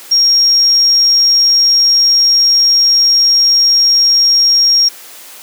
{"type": "tone", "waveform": "sine", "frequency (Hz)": 5580, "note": "F8", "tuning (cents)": -2, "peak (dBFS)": -6, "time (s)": [0.11, 4.89], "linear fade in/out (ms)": 10, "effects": ["white hiss -34 dBFS RMS until 5.42 s", "high-pass 300 Hz 12 dB/octave"]}